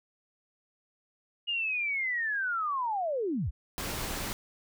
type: linear sweep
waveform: sine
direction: down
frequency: 2876 to 41.29 Hz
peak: -28 dBFS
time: 1.47-3.51 s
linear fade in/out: 20 ms
type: noise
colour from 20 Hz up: pink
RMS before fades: -35 dBFS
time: 3.78-4.33 s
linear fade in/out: 0 ms
effects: none